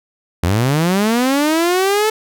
sawtooth linear sweep, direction up, 80 to 440 Hz, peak -9 dBFS, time 0.43-2.1 s, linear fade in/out 5 ms, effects none

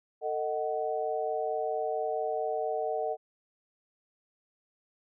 sine chord, D# diminished, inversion second, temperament just, 448 / 622.3 / 746.7 Hz, A4 / D#5 / F#5, +31 / 0 / +16 cents, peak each -33 dBFS, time 0.21-3.17 s, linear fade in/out 50 ms, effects none

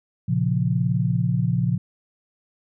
sine chord, Bb minor, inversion none, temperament equal with one note detuned, 116.54 / 137.16 / 174.61 Hz, Bb2 / Db3 / F3, 0 / -18 / 0 cents, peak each -23 dBFS, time 0.28-1.78 s, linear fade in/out 10 ms, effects none

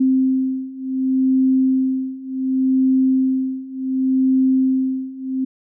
sine beating tone pair, 261.6 / 262.28 Hz, C4 / C4, 0 / +4 cents, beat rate 0.68 Hz, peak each -19 / -17 dBFS, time 0-5.45 s, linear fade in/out 10 ms, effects none

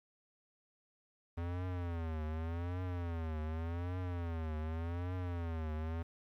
square tone with vibrato, 84.1 Hz, E2, 35 cents sharp, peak -37 dBFS, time 1.37-6.03 s, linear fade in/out 10 ms, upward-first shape triangle, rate 0.86 Hz, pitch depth 160 cents each way, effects low-pass 2000 Hz 12 dB/octave + 11-bit

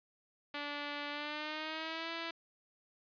5% pulse tone with pitch glide, 290.5 to 331.8 Hz, D4 to E4, -19 to +11 cents, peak -27 dBFS, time 0.54-2.31 s, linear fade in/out 5 ms, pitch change +230 cents, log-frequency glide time 1.1-2.11 s, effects resampled to 11025 Hz

